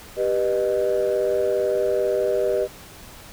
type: chord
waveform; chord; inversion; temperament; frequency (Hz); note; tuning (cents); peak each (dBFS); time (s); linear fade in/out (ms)
sine; G augmented; none; just; 392 / 490 / 612.5; G4 / B4 / D#5; 0 / -14 / -27; -22; 0.16-2.68; 50
effects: tanh soft clip ceiling -13 dBFS + pink hiss -43 dBFS RMS until 3.32 s